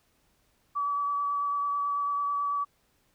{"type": "tone with vibrato", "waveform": "sine", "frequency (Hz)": 1146, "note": "D6", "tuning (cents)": -43, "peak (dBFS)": -26, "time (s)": [0.75, 2.65], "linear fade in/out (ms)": 20, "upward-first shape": "triangle", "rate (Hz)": 9.1, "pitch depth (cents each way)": 14, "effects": ["pink hiss -69 dBFS RMS until 3.14 s"]}